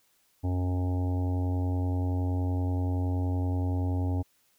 harmonic tone, 90.6 Hz, F#2, 36 cents flat, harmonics 1 / 3 / 4 / 5 / 6 / 7 / 8 / 9 / 10, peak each -26 / -33 / -46 / -44 / -50 / -45 / -52 / -44 / -53 dBFS, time 0.43-4.23 s, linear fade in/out 20 ms, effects white hiss -68 dBFS RMS until 4.58 s

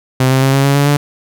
sawtooth tone with pitch steps, 130 / 132.35 / 134.74 / 137.17 / 139.65 / 142.18 / 144.74 Hz, C3 / C3 / C#3 / C#3 / C#3 / C#3 / D3, -11 / +20 / -49 / -18 / +13 / +44 / -25 cents, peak -5 dBFS, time 0.2-0.97 s, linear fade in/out 5 ms, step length 110 ms, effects none

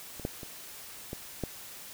clicks, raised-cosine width 2 ms, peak -29 / -17 / -28 / -23 / -18 dBFS, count 5, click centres 0.197 / 0.251 / 0.432 / 1.131 / 1.437 s, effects white hiss -46 dBFS RMS until 1.93 s

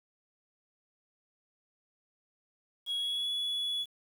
sine tone with pitch glide, 3322 to 3396 Hz, G#7 to G#7, 0 to +38 cents, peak -28 dBFS, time 2.86-3.86 s, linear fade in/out 50 ms, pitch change +38 cents, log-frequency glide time 2.97-3.3 s, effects tanh soft clip ceiling -29 dBFS + 9-bit

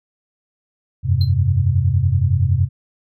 sine chord, F suspended second, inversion none, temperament equal, 87.31 / 98 / 130.81 Hz, F2 / G2 / C3, 0 / 0 / 0 cents, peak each -18 / -17 / -18 dBFS, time 1.03-2.69 s, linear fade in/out 50 ms
triangle tone with exponential decay, 4122 Hz, C8, 27 cents flat, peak -23 dBFS, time 1.21-1.33 s, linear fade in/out 2 ms, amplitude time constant 26 ms
effects none

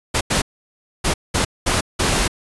pink noise bursts at uneven times, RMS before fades -18 dBFS, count 6, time 0.14-0.21 / 0.3-0.42 / 1.04-1.14 / 1.34-1.45 / 1.66-1.81 / 1.99-2.28 s, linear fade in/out 10 ms, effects resampled to 24000 Hz

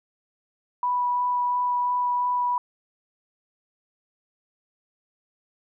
sine tone with vibrato, 983 Hz, B5, 8 cents flat, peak -21 dBFS, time 0.83-2.58 s, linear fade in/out 2 ms, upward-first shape sine, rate 2.9 Hz, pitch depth 8 cents each way, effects none

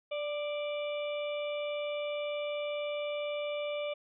harmonic tone with a mistuned harmonic, 587.3 Hz, D5, in tune, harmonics 1 / 2 / 4 / 5 / 6, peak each -33 / -47 / -43 / -47 / -48 dBFS, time 0.11-3.94 s, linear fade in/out 10 ms, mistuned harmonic 2, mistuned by +20 cents, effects none

